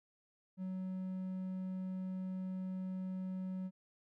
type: tone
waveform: triangle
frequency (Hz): 186.6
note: F#3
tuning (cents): +15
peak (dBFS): -36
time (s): 0.57-3.71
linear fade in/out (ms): 50
effects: none